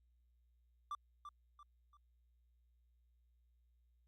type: tone with echo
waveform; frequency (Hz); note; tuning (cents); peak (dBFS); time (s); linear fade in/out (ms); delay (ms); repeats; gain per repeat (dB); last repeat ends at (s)
triangle; 1174.7; D6; 0; -38; 0.91-0.95; 2; 340; 3; -8; 1.97
effects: added 60 Hz sine -70 dBFS peak until 4.07 s + Opus 48 kbps